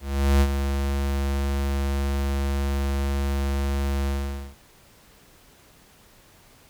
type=tone with ADSR envelope; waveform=square; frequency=69.3 Hz; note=C#2; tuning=in tune; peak=-15 dBFS; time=0-4.56 s; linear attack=410 ms; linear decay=58 ms; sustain=-8 dB; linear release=480 ms; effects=pink hiss -54 dBFS RMS until 6.69 s